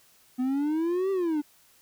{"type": "exponential two-way sweep", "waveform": "triangle", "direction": "up then down", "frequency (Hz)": [248.3, 394, 287.9], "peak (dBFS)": -22, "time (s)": [0.38, 1.42], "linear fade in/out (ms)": 20, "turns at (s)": 1.11, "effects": ["white hiss -60 dBFS RMS until 1.81 s"]}